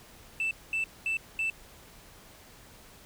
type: tone bursts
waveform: sine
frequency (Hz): 2653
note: E7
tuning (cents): +10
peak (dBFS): -25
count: 4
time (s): 0.4-1.5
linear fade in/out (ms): 2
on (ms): 110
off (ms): 220
effects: tanh soft clip ceiling -25 dBFS + pink hiss -53 dBFS RMS until 3.05 s